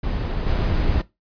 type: noise with level steps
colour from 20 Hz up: brown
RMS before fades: -24 / -20 dBFS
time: 0.03-1.02 s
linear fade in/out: 10 ms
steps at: 0.46 s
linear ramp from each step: 20 ms
effects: noise-tail reverb RT60 0.2 s tail -18 dB re dry + resampled to 11025 Hz